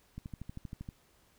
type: click train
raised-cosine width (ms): 5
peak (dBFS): -29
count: 10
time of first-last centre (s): 0.18-0.889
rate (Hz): 12.7
effects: pink hiss -67 dBFS RMS until 1.38 s